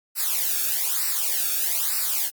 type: noise with flanger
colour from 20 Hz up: blue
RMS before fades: -24 dBFS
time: 0.15-2.31 s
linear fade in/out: 50 ms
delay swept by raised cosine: 0.3 to 1.01 ms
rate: 1.1 Hz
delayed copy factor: -0.85
effects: Opus 48 kbps